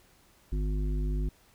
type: harmonic tone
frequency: 50.9 Hz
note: G#1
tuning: 34 cents flat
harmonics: 1 / 3 / 5 / 7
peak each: -27 / -37 / -41 / -44 dBFS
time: 0.52-1.29 s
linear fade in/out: 5 ms
effects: pink hiss -62 dBFS RMS until 1.54 s